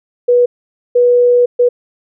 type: tone bursts at uneven times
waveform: sine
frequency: 487.9 Hz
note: B4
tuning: 21 cents flat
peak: -6 dBFS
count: 3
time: 0.28-0.46 / 0.95-1.46 / 1.59-1.69 s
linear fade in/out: 10 ms
effects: none